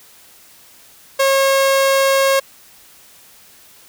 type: tone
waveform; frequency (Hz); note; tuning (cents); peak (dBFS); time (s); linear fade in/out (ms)
sawtooth; 543; C#5; -36; -8; 1.19-2.4; 10
effects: white hiss -46 dBFS RMS until 3.88 s